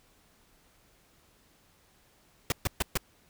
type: noise bursts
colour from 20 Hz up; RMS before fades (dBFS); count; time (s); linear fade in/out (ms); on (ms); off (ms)
pink; -27; 4; 2.5-2.974; 2; 21; 130
effects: pink hiss -64 dBFS RMS until 3.29 s